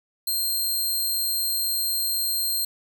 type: tone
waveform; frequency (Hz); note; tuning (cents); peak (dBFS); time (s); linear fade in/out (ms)
10% pulse; 4186; C8; 0; -16; 0.27-2.65; 5
effects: none